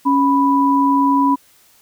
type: tone pair together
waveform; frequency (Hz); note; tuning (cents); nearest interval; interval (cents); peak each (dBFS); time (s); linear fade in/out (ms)
sine; 277.2 / 987.8; C#4 / B5; 0 / 0; octave + minor seventh; 2200; -14; 0.05-1.36; 20
effects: white hiss -52 dBFS RMS until 1.81 s